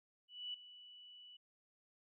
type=tone with ADSR envelope; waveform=sine; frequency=2959 Hz; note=F#7; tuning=1 cent flat; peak=-40 dBFS; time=0.28-1.37 s; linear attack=260 ms; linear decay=5 ms; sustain=-15 dB; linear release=8 ms; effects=none